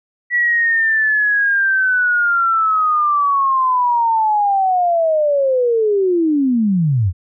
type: linear sweep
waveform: sine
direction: down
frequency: 1950 to 81.3 Hz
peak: -12 dBFS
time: 0.3-7.13 s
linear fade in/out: 50 ms
effects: none